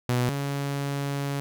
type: tone pair in turn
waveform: sawtooth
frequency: 123.4 / 140.65 Hz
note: B2 / C#3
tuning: -1 / +26 cents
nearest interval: major second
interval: 227 cents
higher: second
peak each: -18 / -23 dBFS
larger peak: first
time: 0.09-0.29 / 0.29-1.4 s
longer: second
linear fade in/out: 0 ms
effects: none